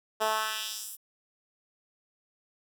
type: tone with high-pass filter sweep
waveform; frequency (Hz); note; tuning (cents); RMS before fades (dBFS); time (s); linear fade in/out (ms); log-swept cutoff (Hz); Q
10% pulse; 217.6; A3; -19; -32; 0.2-0.97; 20; 520 to 12000; 1.3
effects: none